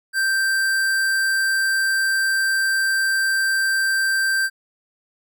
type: tone with hard clipping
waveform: sine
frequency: 1568 Hz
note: G6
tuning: in tune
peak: -19 dBFS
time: 0.13-4.5 s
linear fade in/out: 50 ms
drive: 17 dB
effects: none